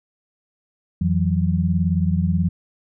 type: tone cluster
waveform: sine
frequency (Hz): 87 / 165.1 / 183.7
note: F2 / E3 / F#3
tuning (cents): -6 / +3 / -12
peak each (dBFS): -21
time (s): 1.01-2.49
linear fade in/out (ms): 5
effects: none